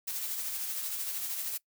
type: noise with tremolo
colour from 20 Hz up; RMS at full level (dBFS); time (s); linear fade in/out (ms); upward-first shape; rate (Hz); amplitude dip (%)
blue; -34; 0.07-1.58; 10; sine; 13; 35
effects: noise-tail reverb RT60 0.1 s tail -22 dB re dry